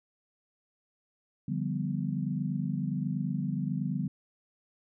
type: chord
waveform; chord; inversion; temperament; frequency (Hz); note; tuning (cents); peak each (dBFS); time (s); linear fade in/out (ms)
sine; G dominant seventh; second; equal; 146.83 / 174.61 / 196 / 246.9; D3 / F3 / G3 / B3; 0 / 0 / 0 / 0; -33 / -35 / -34 / -36; 1.48-4.08; 5
effects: none